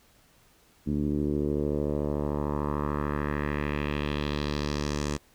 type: tone with low-pass filter sweep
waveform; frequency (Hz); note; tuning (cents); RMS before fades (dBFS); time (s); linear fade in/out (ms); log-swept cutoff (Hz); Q
10% pulse; 73.42; D2; 0; -29; 0.86-5.18; 20; 250 to 7400; 2.2
effects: pink hiss -61 dBFS RMS until 5.34 s